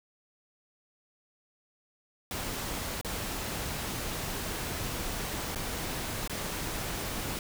pink noise with dropouts, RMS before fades -35 dBFS, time 2.31-7.39 s, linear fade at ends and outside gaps 1 ms, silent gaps 3.013-3.047 / 5.548-5.558 / 6.276-6.296 s, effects none

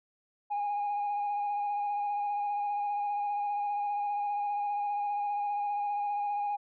sine tone with vibrato, 820 Hz, G#5, 22 cents flat, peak -27 dBFS, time 0.5-6.57 s, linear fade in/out 20 ms, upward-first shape square, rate 15 Hz, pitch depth 16 cents each way, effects tanh soft clip ceiling -27 dBFS

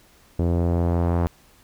sawtooth tone with low-pass filter sweep, 85.8 Hz, F2, 30 cents flat, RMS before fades -21 dBFS, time 0.39-1.27 s, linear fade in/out 0 ms, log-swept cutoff 480 to 1000 Hz, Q 1.2, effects pink hiss -55 dBFS RMS until 1.63 s

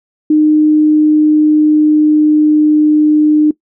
sine tone with pitch glide, 305.6 to 303.3 Hz, D#4 to D#4, -31 to -44 cents, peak -5 dBFS, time 0.3-3.51 s, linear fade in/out 5 ms, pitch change -13 cents, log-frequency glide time 0.54-2.87 s, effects noise-tail reverb RT60 0.1 s tail -20 dB re dry

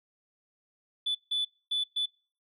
sine tone bursts at uneven times, 3477 Hz, A7, 21 cents flat, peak -25 dBFS, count 4, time 1.06-1.15 / 1.31-1.45 / 1.71-1.84 / 1.96-2.06 s, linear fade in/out 10 ms, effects noise-tail reverb RT60 0.4 s tail -26 dB re dry + tanh soft clip ceiling -24 dBFS

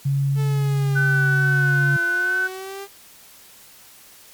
sine tone with pitch glide, 138.59 to 140.12 Hz, C#3 to C#3, 0 to +19 cents, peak -17 dBFS, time 0.05-1.97 s, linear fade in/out 10 ms, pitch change +19 cents, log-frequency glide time 1.28-1.82 s
sawtooth exponential two-way sweep, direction down then up, 440 to 343.4 to 399.9 Hz, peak -27 dBFS, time 0.35-2.88 s, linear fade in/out 50 ms, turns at 2.01 s
sine tone with vibrato, 1505 Hz, F#6, 29 cents sharp, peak -18 dBFS, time 0.95-2.48 s, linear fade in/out 20 ms, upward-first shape triangle, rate 2.3 Hz, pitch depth 15 cents each way
effects white hiss -47 dBFS RMS until 4.33 s + MP3 96 kbps

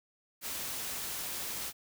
white noise, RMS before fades -38 dBFS, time 0.41-1.73 s, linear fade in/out 50 ms, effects none

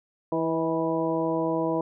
harmonic tone with a mistuned harmonic, 163.5 Hz, E3, 14 cents flat, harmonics 1 / 2 / 3 / 4 / 5 / 6, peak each -34 / -27 / -29 / -30 / -38 / -32 dBFS, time 0.32-1.81 s, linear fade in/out 2 ms, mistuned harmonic 4, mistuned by -28 cents, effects none

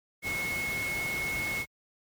sine tone in noise, 2181 Hz, C#7, 29 cents flat, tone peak -30 dBFS, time 0.22-1.66 s, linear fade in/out 50 ms, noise pink, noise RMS -37 dBFS, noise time 0.22-1.66 s, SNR +4 dB, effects high-pass 60 Hz 12 dB/octave + MP3 96 kbps

